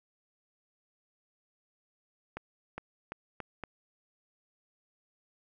accelerating click train, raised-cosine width 0.5 ms, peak -23 dBFS, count 5, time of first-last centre 2.37-3.637 s, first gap 410 ms, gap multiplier 0.83, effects none

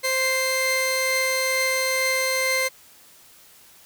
sawtooth tone pair together, 523.3 / 2091 Hz, C5 / C7, 0 / -2 cents, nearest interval 2 octaves, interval 2398 cents, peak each -21 / -19 dBFS, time 0.03-2.69 s, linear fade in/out 20 ms, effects white hiss -51 dBFS RMS until 3.85 s

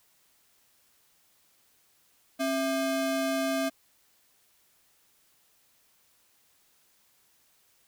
square ring-modulated tone, 465.4 Hz, A#4, 3 cents flat, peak -24 dBFS, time 2.39-3.7 s, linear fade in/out 20 ms, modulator 196 Hz, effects white hiss -66 dBFS RMS until 7.87 s

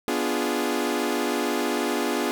sawtooth chord, B diminished seventh, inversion none, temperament equal, 246.9 / 293.7 / 349.2 / 415.3 Hz, B3 / D4 / F4 / Ab4, 0 / 0 / 0 / 0 cents, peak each -25 dBFS, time 0.08-2.31 s, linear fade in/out 0 ms, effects none

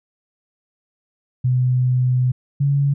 sine tone pair in turn, 126.4 / 140.82 Hz, B2 / C#3, +41 / +28 cents, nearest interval major second, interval 187 cents, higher second, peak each -14 / -14 dBFS, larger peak neither, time 1.44-2.32 / 2.6-2.94 s, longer first, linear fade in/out 10 ms, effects none

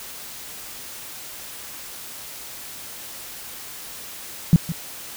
sine tone with echo, 166.4 Hz, E3, 17 cents sharp, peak -7 dBFS, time 4.53-4.56 s, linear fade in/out 0 ms, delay 160 ms, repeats 1, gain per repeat -15 dB, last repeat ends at 4.72 s, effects white hiss -37 dBFS RMS until 5.16 s

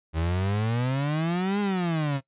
35% pulse exponential two-way sweep, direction up then down, 78.3 to 207.7 to 133.6 Hz, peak -22 dBFS, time 0.13-2.21 s, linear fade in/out 50 ms, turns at 1.6 s, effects noise-tail reverb RT60 0.1 s tail -20 dB re dry + resampled to 8000 Hz

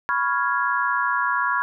sine chord, C# dominant seventh, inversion third, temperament equal, 987.8 / 1108.7 / 1396.9 / 1661.2 Hz, B5 / C#6 / E#6 / G#6, 0 / 0 / 0 / 0 cents, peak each -25 dBFS, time 0.09-1.62 s, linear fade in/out 0 ms, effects none

